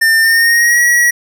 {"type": "tone with pitch glide", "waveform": "square", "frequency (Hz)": [1800, 1918.1], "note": ["A6", "A#6"], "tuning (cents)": [39, 49], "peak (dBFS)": -8, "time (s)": [0.01, 1.11], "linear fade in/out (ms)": 10, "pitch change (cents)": 110, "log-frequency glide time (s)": [0.22, 0.81], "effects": []}